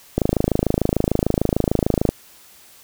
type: click train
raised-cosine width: 2 ms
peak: -3 dBFS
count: 52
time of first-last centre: 0.18-2.09 s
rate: 26.7 Hz
effects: white hiss -48 dBFS RMS until 2.83 s